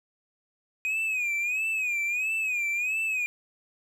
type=tone with vibrato; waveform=triangle; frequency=2489 Hz; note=D#7; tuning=in tune; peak=-24 dBFS; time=0.85-3.26 s; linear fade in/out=0 ms; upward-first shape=sine; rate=1.5 Hz; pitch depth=110 cents each way; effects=none